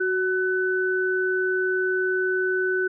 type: tone pair together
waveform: sine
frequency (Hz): 371.7 / 1500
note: F#4 / F#6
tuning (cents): +8 / +23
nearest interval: 2 octaves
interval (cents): 2415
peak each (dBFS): -23 / -24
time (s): 0-2.88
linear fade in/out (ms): 10
effects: none